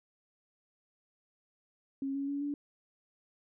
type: tone with pitch steps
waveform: sine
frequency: 272.7 / 277.8 / 283 / 288.2 Hz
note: C#4 / C#4 / C#4 / D4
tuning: -28 / +4 / +36 / -33 cents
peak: -32 dBFS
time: 2.02-2.54 s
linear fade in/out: 2 ms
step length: 130 ms
effects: none